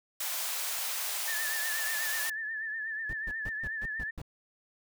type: high-pass noise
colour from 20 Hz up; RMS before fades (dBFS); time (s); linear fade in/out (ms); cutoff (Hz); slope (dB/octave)
white; -34; 0.2-2.3; 5; 580; 24
type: tone with vibrato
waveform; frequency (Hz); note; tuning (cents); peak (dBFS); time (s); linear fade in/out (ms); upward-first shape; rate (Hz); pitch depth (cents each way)
sine; 1760; A6; 0; -33; 1.27-4.11; 10; triangle; 8.2; 74
type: noise bursts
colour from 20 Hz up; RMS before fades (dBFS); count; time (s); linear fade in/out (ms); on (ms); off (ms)
brown; -39; 7; 3.09-4.217; 2; 41; 140
effects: none